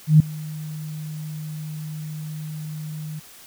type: tone with ADSR envelope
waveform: sine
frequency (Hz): 154.1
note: D#3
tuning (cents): -16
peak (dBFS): -6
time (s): 0.07-3.2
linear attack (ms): 130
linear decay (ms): 4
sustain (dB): -23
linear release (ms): 14
effects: white hiss -46 dBFS RMS until 3.46 s